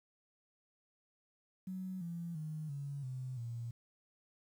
sine tone with pitch steps, 186.5 / 170.04 / 155.03 / 141.34 / 128.86 / 117.49 Hz, F#3 / F3 / D#3 / C#3 / C3 / A#2, +14 / -46 / -6 / +34 / -26 / +14 cents, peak -39 dBFS, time 1.67-3.71 s, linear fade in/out 5 ms, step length 340 ms, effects 11-bit

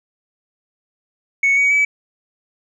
sine tone with pitch steps, 2217 / 2253 / 2290 Hz, C#7 / C#7 / D7, 0 / +28 / -44 cents, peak -10 dBFS, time 1.43-1.85 s, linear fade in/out 5 ms, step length 140 ms, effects tanh soft clip ceiling -10 dBFS

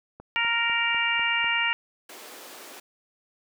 click train, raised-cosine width 1 ms, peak -28 dBFS, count 6, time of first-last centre 0.2-1.444 s, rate 4.02 Hz
harmonic tone, 466.2 Hz, A#4, in tune, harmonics 2 / 3 / 4 / 5 / 6, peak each -31 / -31 / -28 / -27 / -27 dBFS, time 0.36-1.73 s, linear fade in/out 0 ms
pink high-pass noise, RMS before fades -44 dBFS, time 2.09-2.8 s, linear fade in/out 5 ms, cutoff 310 Hz, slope 24 dB/octave
effects none

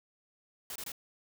white noise bursts, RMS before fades -41 dBFS, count 3, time 0.7-0.919 s, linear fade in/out 2 ms, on 57 ms, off 24 ms, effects none

